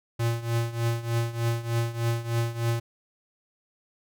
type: tone with tremolo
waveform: square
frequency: 116.54 Hz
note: A#2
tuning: in tune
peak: -22 dBFS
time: 0.19-2.8 s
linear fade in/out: 10 ms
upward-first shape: triangle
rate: 3.3 Hz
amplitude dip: 85%
effects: none